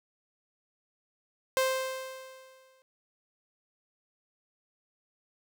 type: tone with exponential decay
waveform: sawtooth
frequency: 523.3 Hz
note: C5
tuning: in tune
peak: -19 dBFS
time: 1.57-2.82 s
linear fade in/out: 0 ms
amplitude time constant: 270 ms
effects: none